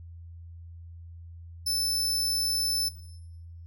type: tone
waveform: sawtooth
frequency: 5274 Hz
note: E8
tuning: in tune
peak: -23 dBFS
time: 1.66-2.89 s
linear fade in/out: 10 ms
effects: noise-tail reverb RT60 1.0 s tail -17 dB re dry + added 84 Hz sine -42 dBFS peak until 3.66 s